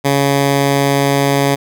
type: tone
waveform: 10% pulse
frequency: 139.8 Hz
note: C#3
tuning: 15 cents sharp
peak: -3 dBFS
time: 0.04-1.56 s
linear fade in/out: 20 ms
effects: none